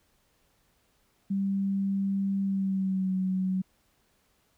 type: tone with pitch glide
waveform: sine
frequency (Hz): 196 to 187.26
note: G3 to F#3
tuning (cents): 0 to +21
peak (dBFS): -25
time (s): 1.3-3.62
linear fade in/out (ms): 10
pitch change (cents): -79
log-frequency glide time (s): 2.42-3.14
effects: pink hiss -69 dBFS RMS until 4.57 s